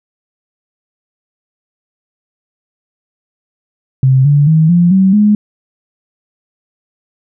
sine tone with pitch steps, 131.8 / 144.56 / 158.56 / 173.91 / 190.75 / 209.2 Hz, C3 / D3 / D#3 / F3 / G3 / G#3, +13 / -27 / +33 / -7 / -47 / +13 cents, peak -5 dBFS, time 4.03-5.35 s, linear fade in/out 2 ms, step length 220 ms, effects none

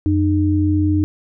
sine tone pair together, 90.6 / 304.7 Hz, F#2 / D#4, -36 / -36 cents, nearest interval octave + major sixth, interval 2100 cents, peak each -16 dBFS, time 0.06-1.04 s, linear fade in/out 0 ms, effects none

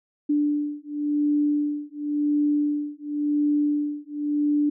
sine beating tone pair, 293.7 / 294.63 Hz, D4 / D4, 0 / +6 cents, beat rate 0.93 Hz, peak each -24 dBFS, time 0.29-4.7 s, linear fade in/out 10 ms, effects none

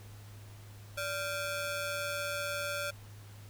sawtooth ring-modulated tone, 984 Hz, B5, 7 cents flat, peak -27 dBFS, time 0.97-2.91 s, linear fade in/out 10 ms, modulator 405 Hz, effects added 103 Hz sine -48 dBFS peak until 3.49 s + pink hiss -57 dBFS RMS until 3.49 s

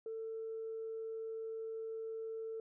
sine tone, 446.8 Hz, A4, 27 cents sharp, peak -39 dBFS, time 0.06-2.6 s, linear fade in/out 2 ms, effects tanh soft clip ceiling -35 dBFS

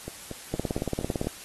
two click trains, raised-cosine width 2 ms, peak -22 / -14 dBFS, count 6 / 14, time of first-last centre 0.08-1.246 / 0.54-1.27 s, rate 4.29 / 17.8 Hz, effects white hiss -44 dBFS RMS until 1.44 s + AAC 32 kbps

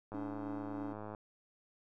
click train, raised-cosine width 1 ms, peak -31 dBFS, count 110, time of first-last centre 0.12-1.148 s, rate 106 Hz
triangle tone with tremolo, 289.5 Hz, D4, 25 cents flat, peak -37 dBFS, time 0.14-0.93 s, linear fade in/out 5 ms, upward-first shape sine, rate 3.3 Hz, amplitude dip 30%
effects none

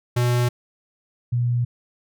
square / sine tone pair in turn, 122 / 121.02 Hz, B2 / B2, -21 / -35 cents, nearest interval unison, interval 14 cents, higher first, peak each -18 dBFS, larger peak neither, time 0.16-0.49 / 1.32-1.65 s, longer neither, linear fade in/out 10 ms, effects none

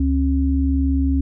sine tone pair together, 71.18 / 270 Hz, C#2 / C#4, +46 / -45 cents, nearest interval octave + major seventh, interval 2309 cents, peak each -17 / -19 dBFS, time 0-1.21 s, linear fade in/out 5 ms, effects none

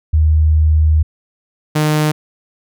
sine / sawtooth tone pair in turn, 77.78 / 152.62 Hz, D#2 / D#3, 0 / -33 cents, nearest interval octave, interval 1167 cents, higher second, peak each -8 dBFS, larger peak neither, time 0.13-1.03 / 1.75-2.12 s, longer first, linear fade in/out 10 ms, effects none

